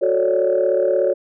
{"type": "chord", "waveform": "sine", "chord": "D major seventh", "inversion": "first", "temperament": "just", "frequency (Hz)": [367.1, 440.5, 550.6, 587.3], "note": ["F#4", "A4", "C#5", "D5"], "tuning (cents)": [-14, 2, -12, 0], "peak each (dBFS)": [-20, -22, -17, -21], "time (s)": [0.01, 1.14], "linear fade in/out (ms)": 20, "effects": ["tanh soft clip ceiling -7 dBFS"]}